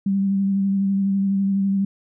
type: tone with vibrato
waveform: sine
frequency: 196 Hz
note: G3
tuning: in tune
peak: -17 dBFS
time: 0.06-1.85 s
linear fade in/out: 5 ms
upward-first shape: sine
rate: 12 Hz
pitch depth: 21 cents each way
effects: none